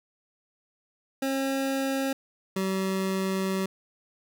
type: tone pair in turn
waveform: 25% pulse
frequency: 269.9 / 190.85 Hz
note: C#4 / G3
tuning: -46 / -46 cents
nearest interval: tritone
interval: 600 cents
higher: first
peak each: -22 dBFS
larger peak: neither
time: 1.22-2.13 / 2.56-3.66 s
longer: second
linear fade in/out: 5 ms
effects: none